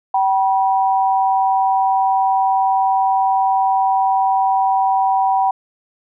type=tone pair together; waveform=sine; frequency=769.9 / 970 Hz; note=G5 / B5; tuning=-31 / -31 cents; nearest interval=major third; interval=400 cents; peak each=-14 / -18 dBFS; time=0.14-5.51 s; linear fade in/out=5 ms; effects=none